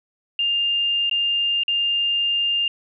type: tone with dropouts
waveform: sine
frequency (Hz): 2805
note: F7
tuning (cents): +7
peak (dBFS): -18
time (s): 0.39-2.68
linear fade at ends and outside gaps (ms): 2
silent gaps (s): 1.097-1.112 / 1.635-1.68
effects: none